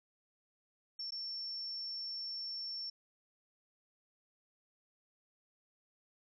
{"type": "tone with dropouts", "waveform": "sine", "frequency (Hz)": 5430, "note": "F8", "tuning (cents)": -50, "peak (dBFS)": -39, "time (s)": [0.99, 2.9], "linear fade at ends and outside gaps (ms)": 5, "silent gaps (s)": [1.107, 1.12], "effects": []}